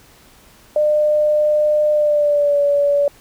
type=tone with pitch glide; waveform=sine; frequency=602 to 572.8 Hz; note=D5 to D5; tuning=+43 to -43 cents; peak=-12 dBFS; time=0.76-3.08 s; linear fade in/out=2 ms; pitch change=-86 cents; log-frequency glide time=1.92-2.61 s; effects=pink hiss -48 dBFS RMS until 3.2 s